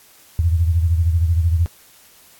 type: beating tone pair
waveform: sine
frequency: 82.41 / 95.41 Hz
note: E2 / G2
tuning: 0 / -46 cents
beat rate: 13 Hz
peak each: -14 / -22 dBFS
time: 0.39-1.66 s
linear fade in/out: 0 ms
effects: white hiss -49 dBFS RMS until 2.39 s + AAC 64 kbps